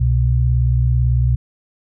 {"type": "tone pair together", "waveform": "sine", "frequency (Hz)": [65.41, 123.47], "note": ["C2", "B2"], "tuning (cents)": [0, 0], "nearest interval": "major seventh", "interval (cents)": 1100, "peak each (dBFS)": -15, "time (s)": [0, 1.36], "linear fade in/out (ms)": 10, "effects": []}